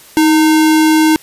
sine tone with sample-and-hold, 314.7 Hz, D#4, 20 cents sharp, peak -6 dBFS, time 0.17-1.16 s, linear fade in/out 0 ms, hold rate 1225 Hz, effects white hiss -40 dBFS RMS until 1.22 s + resampled to 32000 Hz

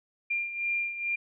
sine beating tone pair, 2392 / 2394.3 Hz, D7 / D7, +31 / +33 cents, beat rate 2.3 Hz, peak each -29 / -35 dBFS, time 0.3-1.16 s, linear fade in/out 10 ms, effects none

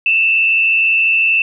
sine tone with frequency modulation, 2661 Hz, E7, 16 cents sharp, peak -10 dBFS, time 0.06-1.42 s, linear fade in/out 2 ms, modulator 92.3 Hz, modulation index 0.71, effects none

